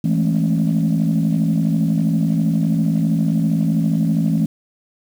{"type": "chord", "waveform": "sine", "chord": "A major seventh", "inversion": "second", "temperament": "equal with one note detuned", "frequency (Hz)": [164.81, 207.7, 220, 272.1], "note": ["E3", "G#3", "A3", "C#4"], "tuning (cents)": [0, 0, 0, -32], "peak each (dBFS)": [-16, -22, -19, -22], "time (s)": [0.04, 4.46], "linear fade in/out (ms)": 5, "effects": ["tanh soft clip ceiling -9 dBFS", "7-bit"]}